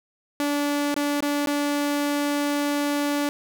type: tone with dropouts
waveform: sawtooth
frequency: 289.3 Hz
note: D4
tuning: 26 cents flat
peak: -18 dBFS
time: 0.4-3.29 s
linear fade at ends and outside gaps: 0 ms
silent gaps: 0.942-0.964 / 1.205-1.225 / 1.46-1.472 s
effects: none